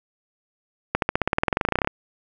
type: accelerating click train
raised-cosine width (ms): 0.5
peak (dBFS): -4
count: 21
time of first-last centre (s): 0.95-1.874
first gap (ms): 72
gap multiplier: 0.95
effects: none